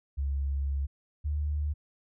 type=tone pair in turn; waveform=sine; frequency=69.3 / 74.15 Hz; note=C#2 / D2; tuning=0 / +17 cents; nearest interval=minor second; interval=117 cents; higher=second; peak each=-27 dBFS; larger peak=neither; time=0.17-0.87 / 1.24-1.74 s; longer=first; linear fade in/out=20 ms; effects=none